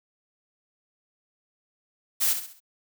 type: noise with echo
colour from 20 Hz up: blue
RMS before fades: -23 dBFS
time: 2.2-2.34 s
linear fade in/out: 20 ms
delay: 66 ms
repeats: 4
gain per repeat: -8 dB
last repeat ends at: 2.604 s
effects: none